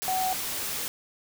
sine tone in noise, 749 Hz, F#5, 21 cents sharp, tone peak -25 dBFS, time 0.08-0.33 s, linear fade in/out 0 ms, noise white, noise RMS -32 dBFS, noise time 0.02-0.88 s, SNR +4 dB, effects none

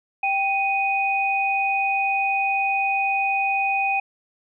sine tone pair together, 784 / 2489 Hz, G5 / D#7, 0 / 0 cents, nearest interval octave + minor sixth, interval 2000 cents, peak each -22 dBFS, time 0.23-4 s, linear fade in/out 5 ms, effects none

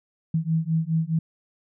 sine beating tone pair, 159.4 / 164.2 Hz, D#3 / E3, +42 / -6 cents, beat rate 4.8 Hz, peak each -24 / -24 dBFS, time 0.34-1.19 s, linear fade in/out 5 ms, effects none

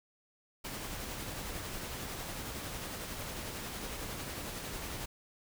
pink noise with tremolo, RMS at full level -40 dBFS, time 0.64-5.06 s, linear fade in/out 10 ms, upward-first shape sine, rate 11 Hz, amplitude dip 25%, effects none

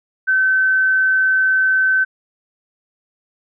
sine tone, 1532 Hz, G6, 40 cents flat, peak -12 dBFS, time 0.27-2.05 s, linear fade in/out 20 ms, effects none

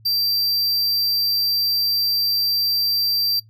square tone, 4699 Hz, D8, in tune, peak -18 dBFS, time 0.05-3.4 s, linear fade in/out 10 ms, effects noise-tail reverb RT60 0.1 s tail -18 dB re dry + added 110 Hz sine -47 dBFS peak until 3.49 s

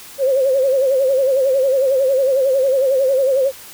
sine tone with vibrato, 533 Hz, C5, 32 cents sharp, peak -12 dBFS, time 0.18-3.52 s, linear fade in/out 50 ms, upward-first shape sine, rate 11 Hz, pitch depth 80 cents each way, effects white hiss -38 dBFS RMS until 3.73 s

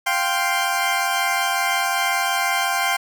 20% pulse chord, F suspended second, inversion none, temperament equal, 698.5 / 784 / 1046.5 Hz, F5 / G5 / C6, 0 / 0 / 0 cents, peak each -20 / -17 / -19 dBFS, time 0.06-2.97 s, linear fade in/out 10 ms, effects none

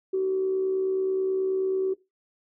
sine tone with amplitude modulation, 379.4 Hz, F#4, 43 cents sharp, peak -20 dBFS, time 0.13-1.94 s, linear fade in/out 10 ms, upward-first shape sine, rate 69.3 Hz, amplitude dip 35%, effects noise-tail reverb RT60 0.2 s tail -18 dB re dry + tanh soft clip ceiling -16 dBFS

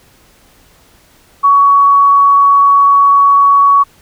sine tone, 1123 Hz, C#6, 22 cents sharp, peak -4 dBFS, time 1.43-3.84 s, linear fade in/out 20 ms, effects pink hiss -47 dBFS RMS until 4.01 s

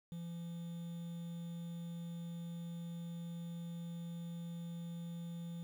triangle tone with quantisation, 169.8 Hz, F3, 48 cents flat, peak -40 dBFS, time 0.12-5.63 s, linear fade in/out 0 ms, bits 10, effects none

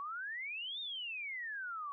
sine exponential two-way sweep, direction up then down, 1108.7 to 3729 to 1108.7 Hz, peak -39 dBFS, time 0-1.92 s, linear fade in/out 0 ms, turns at 0.8 s, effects none

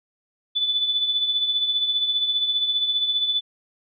sine tone with tremolo, 3485 Hz, A7, 17 cents flat, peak -17 dBFS, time 0.55-3.41 s, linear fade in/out 20 ms, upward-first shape triangle, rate 15 Hz, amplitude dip 60%, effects none

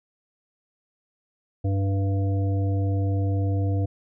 harmonic tone, 98 Hz, G2, in tune, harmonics 1 / 3 / 5 / 7, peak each -21 / -31 / -35 / -38 dBFS, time 1.64-3.86 s, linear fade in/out 10 ms, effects none

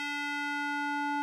square tone with band-pass filter sweep, 289 Hz, D4, 28 cents flat, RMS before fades -33 dBFS, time 0-1.22 s, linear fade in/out 0 ms, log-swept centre 2300 to 1000 Hz, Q 1.5, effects none

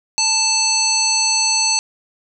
harmonic tone, 880 Hz, A5, in tune, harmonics 1 / 3 / 5 / 7 / 9, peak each -24 / -23 / -18 / -19 / -22 dBFS, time 0.18-1.79 s, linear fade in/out 0 ms, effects none

